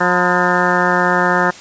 harmonic tone with a mistuned harmonic, 179.2 Hz, F3, 45 cents sharp, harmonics 1 / 2 / 3 / 4 / 5 / 6 / 7 / 8 / 9 / 10, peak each -21 / -21 / -21 / -21 / -21 / -21 / -21 / -21 / -21 / -21 dBFS, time 0-1.51 s, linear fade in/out 10 ms, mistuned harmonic 6, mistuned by -87 cents, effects white hiss -36 dBFS RMS until 1.6 s + resampled to 16000 Hz

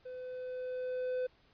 triangle tone with level ramp, 506 Hz, B4, 42 cents sharp, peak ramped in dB -40 to -29 dBFS, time 0.05-1.27 s, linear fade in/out 10 ms, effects pink hiss -67 dBFS RMS until 1.53 s + resampled to 11025 Hz

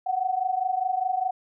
sine tone pair together, 730 / 754.9 Hz, F#5 / F#5, -24 / +35 cents, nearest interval minor second, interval 59 cents, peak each -27 / -25 dBFS, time 0.06-1.31 s, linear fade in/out 10 ms, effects none

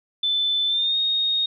sine tone with pitch glide, 3520 to 3721 Hz, A7 to A#7, 0 to -4 cents, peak -19 dBFS, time 0.23-1.46 s, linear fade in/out 5 ms, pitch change +96 cents, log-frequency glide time 0.67-0.97 s, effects none

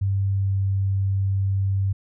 sine tone with pitch glide, 98 to 97.38 Hz, G2 to G2, 0 to -11 cents, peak -19 dBFS, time 0.01-1.93 s, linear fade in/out 10 ms, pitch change -11 cents, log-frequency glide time 0.32-0.52 s, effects none

